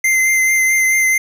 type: tone with vibrato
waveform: square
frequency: 2077 Hz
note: C7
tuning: 13 cents flat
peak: -12 dBFS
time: 0.04-1.18 s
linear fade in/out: 5 ms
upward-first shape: triangle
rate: 4.6 Hz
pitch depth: 22 cents each way
effects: none